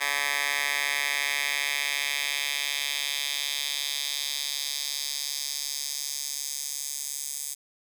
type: tone with high-pass filter sweep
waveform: 10% pulse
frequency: 142.7 Hz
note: D3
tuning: 49 cents flat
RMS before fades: -30 dBFS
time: 0-7.55 s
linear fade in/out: 20 ms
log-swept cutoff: 1600 to 7500 Hz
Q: 1.7
effects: none